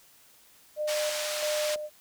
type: tone with tremolo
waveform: sine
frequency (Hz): 604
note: D5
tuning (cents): +48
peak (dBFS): -27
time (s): 0.76-1.9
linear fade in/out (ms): 50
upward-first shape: square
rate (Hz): 1.5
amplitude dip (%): 50
type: band-pass noise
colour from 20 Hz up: white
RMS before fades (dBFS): -34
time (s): 0.87-1.76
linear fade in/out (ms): 20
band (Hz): 880 to 6600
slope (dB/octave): 12
effects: white hiss -58 dBFS RMS until 2 s